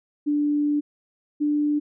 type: tone pair in turn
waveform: sine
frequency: 293.7 / 295.6 Hz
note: D4 / D4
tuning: 0 / +11 cents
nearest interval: unison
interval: 11 cents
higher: second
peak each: -19 dBFS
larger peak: neither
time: 0.26-0.81 / 1.4-1.8 s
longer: first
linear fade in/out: 20 ms
effects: none